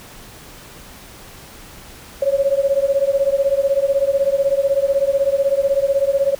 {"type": "beating tone pair", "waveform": "sine", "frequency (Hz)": [545, 561], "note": ["C#5", "C#5"], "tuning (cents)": [-29, 21], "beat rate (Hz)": 16, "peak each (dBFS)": -17, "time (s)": [2.22, 6.35], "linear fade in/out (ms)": 5, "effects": ["pink hiss -40 dBFS RMS until 6.39 s"]}